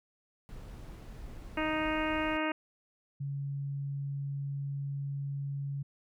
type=noise; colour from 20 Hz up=brown; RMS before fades=-45 dBFS; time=0.49-2.37 s; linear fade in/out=0 ms
type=harmonic tone; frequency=311.1 Hz; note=D#4; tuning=in tune; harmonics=1 / 2 / 3 / 4 / 5 / 6 / 7 / 8 / 9; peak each=-33 / -36 / -38 / -39 / -40 / -41 / -41 / -42 / -43 dBFS; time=1.57-2.52 s; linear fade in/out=5 ms
type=tone; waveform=sine; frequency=140 Hz; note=C#3; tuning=18 cents sharp; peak=-33 dBFS; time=3.2-5.83 s; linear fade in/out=10 ms
effects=none